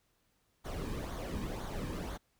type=noise with flanger; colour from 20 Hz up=brown; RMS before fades=-39 dBFS; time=0.64-2.18 s; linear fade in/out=20 ms; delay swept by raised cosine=0.38 to 1.48 ms; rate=2 Hz; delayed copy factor=-0.6; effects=pink hiss -75 dBFS RMS until 2.39 s